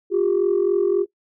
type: tone pair together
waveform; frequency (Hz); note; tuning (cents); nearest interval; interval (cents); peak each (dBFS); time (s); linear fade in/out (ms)
sine; 356.5 / 400.2; F4 / G4; +36 / +36; major second; 200; -18; 0.1-1.06; 50
effects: noise-tail reverb RT60 0.1 s tail -19 dB re dry + tanh soft clip ceiling -11 dBFS